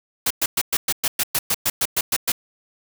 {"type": "noise bursts", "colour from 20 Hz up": "white", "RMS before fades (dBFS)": -20, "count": 14, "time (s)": [0.26, 2.32], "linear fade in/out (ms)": 5, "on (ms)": 45, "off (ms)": 110, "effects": []}